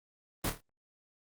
pink noise with echo, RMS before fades -32 dBFS, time 0.44-0.5 s, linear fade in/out 5 ms, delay 27 ms, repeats 4, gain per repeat -7 dB, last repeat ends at 0.608 s, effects Opus 24 kbps

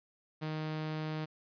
sawtooth tone, 155.56 Hz, D#3, in tune, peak -31 dBFS, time 0.41-1.26 s, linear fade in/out 20 ms, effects resampled to 11025 Hz + 11-bit

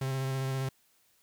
45% pulse tone with vibrato, 133.1 Hz, C3, 30 cents sharp, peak -30 dBFS, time 0.01-0.69 s, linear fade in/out 5 ms, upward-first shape square, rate 15 Hz, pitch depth 14 cents each way, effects white hiss -68 dBFS RMS until 1.22 s

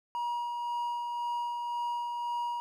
triangle tone with tremolo, 955 Hz, A#5, 42 cents sharp, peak -28 dBFS, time 0.15-2.6 s, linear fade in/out 0 ms, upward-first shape sine, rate 1.9 Hz, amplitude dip 30%, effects none

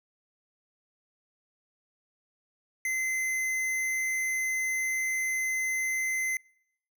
square tone, 2057 Hz, C7, 30 cents flat, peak -28 dBFS, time 2.85-6.37 s, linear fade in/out 2 ms, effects noise-tail reverb RT60 0.8 s tail -26 dB re dry

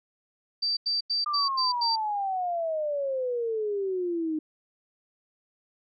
sine tone bursts, 4658 Hz, D8, 15 cents flat, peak -24 dBFS, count 6, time 0.62-1.96 s, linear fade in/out 10 ms, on 150 ms, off 88 ms
sine exponential sweep, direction down, 1210 to 306 Hz, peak -26 dBFS, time 1.26-4.39 s, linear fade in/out 5 ms
effects none

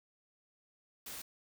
white noise, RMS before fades -45 dBFS, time 1.06-1.22 s, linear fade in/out 5 ms, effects none

